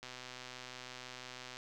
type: click train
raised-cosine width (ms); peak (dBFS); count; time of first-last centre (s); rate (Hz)
0.2; -29; 195; 0.03-1.57; 126
effects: none